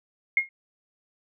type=tone with exponential decay; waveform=sine; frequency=2144 Hz; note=C7; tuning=42 cents sharp; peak=-14 dBFS; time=0.37-0.49 s; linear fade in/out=2 ms; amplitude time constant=26 ms; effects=none